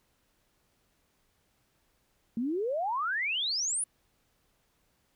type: exponential sweep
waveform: sine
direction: up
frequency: 220 to 10290 Hz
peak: -28 dBFS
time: 2.37-3.84 s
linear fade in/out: 2 ms
effects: pink hiss -72 dBFS RMS until 5.15 s